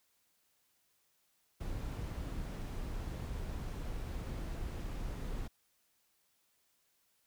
brown noise, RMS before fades -40 dBFS, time 1.6-5.48 s, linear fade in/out 10 ms, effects white hiss -75 dBFS RMS until 7.26 s

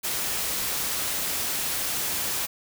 white noise, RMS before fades -28 dBFS, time 0.03-2.47 s, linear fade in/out 20 ms, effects none

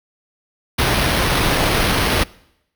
pink noise with sample-and-hold, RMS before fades -17 dBFS, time 0.78-2.24 s, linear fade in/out 10 ms, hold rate 7350 Hz, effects noise-tail reverb RT60 0.8 s tail -23 dB re dry

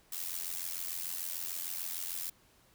blue noise with amplitude modulation, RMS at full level -35 dBFS, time 0.12-2.3 s, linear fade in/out 5 ms, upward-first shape sine, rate 86.7 Hz, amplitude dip 80%, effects pink hiss -65 dBFS RMS until 2.74 s

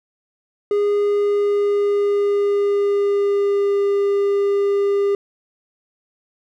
triangle tone with pitch glide, 410.2 to 401.5 Hz, G#4 to G4, -21 to +41 cents, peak -13 dBFS, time 0.71-5.15 s, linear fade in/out 2 ms, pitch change -38 cents, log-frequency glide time 0.93-3.83 s, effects none

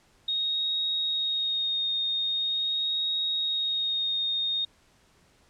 sine tone with vibrato, 3729 Hz, A#7, in tune, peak -25 dBFS, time 0.28-4.65 s, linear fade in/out 5 ms, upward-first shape sine, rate 0.43 Hz, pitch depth 17 cents each way, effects pink hiss -62 dBFS RMS until 5.49 s + low-pass 9000 Hz 12 dB/octave

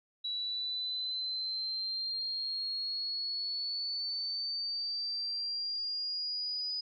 sine exponential sweep, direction up, 3915 to 4978 Hz, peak -33 dBFS, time 0.24-6.81 s, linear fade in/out 10 ms, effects none

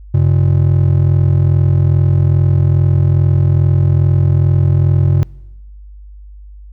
triangle ring-modulated tone, 116.54 Hz, A#2, in tune, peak -3 dBFS, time 0.14-5.23 s, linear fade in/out 0 ms, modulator 21.2 Hz, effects noise-tail reverb RT60 1.0 s tail -24 dB re dry + added 50 Hz sine -32 dBFS peak until 6.72 s

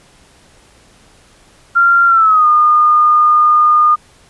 sine tone with pitch glide, 1384 to 1218.8 Hz, F6 to D#6, -16 to -36 cents, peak -6 dBFS, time 1.75-3.96 s, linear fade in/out 20 ms, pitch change -220 cents, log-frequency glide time 2.07-2.47 s, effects pink hiss -47 dBFS RMS until 4.29 s + resampled to 24000 Hz

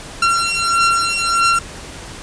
sawtooth beating tone pair, 1367 / 1368.6 Hz, F6 / F6, -37 / -35 cents, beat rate 1.6 Hz, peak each -13 dBFS, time 0.22-1.59 s, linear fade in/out 5 ms, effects pink hiss -33 dBFS RMS until 2.22 s + resampled to 22050 Hz

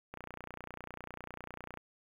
click train, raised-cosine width 0.5 ms, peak -28 dBFS, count 50, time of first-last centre 0.14-1.773 s, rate 30 Hz, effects 9-bit

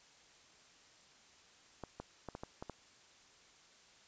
clicks, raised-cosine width 1 ms, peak -29 dBFS, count 7, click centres 1.837 / 2 / 2.287 / 2.351 / 2.435 / 2.625 / 2.697 s, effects white hiss -63 dBFS RMS until 4.07 s + resampled to 16000 Hz

